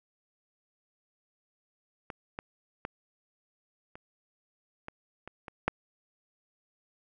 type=clicks; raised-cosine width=0.5 ms; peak=-23 / -21 / -19 / -30 / -24 / -27 / -26 / -10 dBFS; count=8; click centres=2.102 / 2.389 / 2.851 / 3.955 / 4.884 / 5.276 / 5.482 / 5.68 s; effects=none